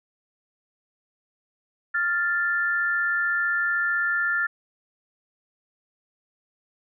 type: tone pair together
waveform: sine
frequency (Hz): 1396.9 / 1761.1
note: F6 / A6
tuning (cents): 0 / +1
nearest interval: major third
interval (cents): 401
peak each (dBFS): -24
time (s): 1.94-4.47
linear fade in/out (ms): 10
effects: none